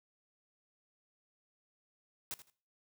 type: noise with echo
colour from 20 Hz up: white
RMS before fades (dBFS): -40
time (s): 2.31-2.34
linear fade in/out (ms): 0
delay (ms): 80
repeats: 2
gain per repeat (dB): -14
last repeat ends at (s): 2.5
effects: noise-tail reverb RT60 0.4 s tail -19 dB re dry + high-pass 100 Hz 12 dB/octave